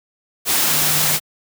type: tone in noise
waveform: sine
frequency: 151.9 Hz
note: D#3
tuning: 41 cents flat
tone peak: -28 dBFS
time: 0.68-1.19 s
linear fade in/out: 50 ms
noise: white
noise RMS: -17 dBFS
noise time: 0.45-1.2 s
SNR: -14 dB
effects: high-pass 100 Hz 12 dB/octave